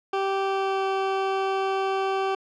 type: tone with pitch glide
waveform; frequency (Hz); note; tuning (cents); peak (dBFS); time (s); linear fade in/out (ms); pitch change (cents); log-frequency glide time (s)
20% pulse; 389.3 to 386.2; G4 to G4; -12 to -26; -18; 0.13-2.35; 5; -14; 0.41-0.85
effects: low-pass 3000 Hz 12 dB/octave